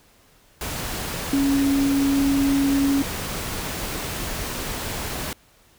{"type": "tone in noise", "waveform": "sine", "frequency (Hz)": 277.2, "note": "C#4", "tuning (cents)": 0, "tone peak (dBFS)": -17, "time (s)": [1.33, 3.02], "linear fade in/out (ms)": 2, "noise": "pink", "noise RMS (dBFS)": -29, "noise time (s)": [0.61, 5.33], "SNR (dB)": 9, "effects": ["pink hiss -56 dBFS RMS until 5.78 s"]}